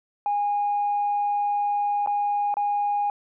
sine tone with dropouts, 820 Hz, G#5, 22 cents flat, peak -20 dBFS, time 0.26-3.1 s, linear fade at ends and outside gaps 1 ms, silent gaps 2.062-2.073 / 2.541-2.569 s, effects tanh soft clip ceiling -17 dBFS

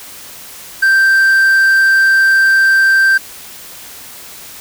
triangle tone, 1568 Hz, G6, in tune, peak -5 dBFS, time 0.82-3.18 s, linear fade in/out 10 ms, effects white hiss -33 dBFS RMS until 4.6 s

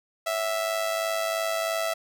sawtooth tone with amplitude modulation, 659.3 Hz, E5, in tune, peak -19 dBFS, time 0.26-1.94 s, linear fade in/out 10 ms, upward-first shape sine, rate 103 Hz, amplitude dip 55%, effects none

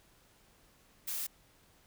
blue noise, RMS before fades -37 dBFS, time 1.07-1.27 s, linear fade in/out 10 ms, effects pink hiss -65 dBFS RMS until 1.86 s

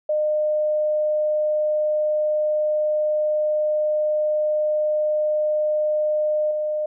sine tone with level steps, 608 Hz, D#5, 40 cents flat, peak -18 / -21 dBFS, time 0.09-6.86 s, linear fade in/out 5 ms, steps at 6.51 s, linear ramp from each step 2 ms, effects none

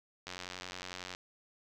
click train, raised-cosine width 0.2 ms, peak -24 dBFS, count 81, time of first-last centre 0.27-1.149 s, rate 91 Hz, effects none

